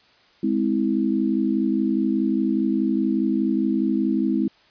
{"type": "chord", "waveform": "sine", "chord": "Ab augmented", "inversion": "none", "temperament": "just", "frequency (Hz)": [207.7, 259.6, 324.5], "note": ["Ab3", "C4", "E4"], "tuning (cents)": [0, -13, -27], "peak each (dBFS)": -23, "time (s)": [0.43, 4.48], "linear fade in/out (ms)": 5, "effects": ["white hiss -56 dBFS RMS until 4.7 s", "resampled to 11025 Hz"]}